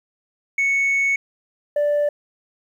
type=tone pair in turn; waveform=sine; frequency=2214 / 586.4 Hz; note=C#7 / D5; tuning=-3 / -3 cents; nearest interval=octave + major seventh; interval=2300 cents; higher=first; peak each=-14 dBFS; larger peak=neither; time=0.58-1.16 / 1.76-2.09 s; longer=first; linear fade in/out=5 ms; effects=tanh soft clip ceiling -15 dBFS + 9-bit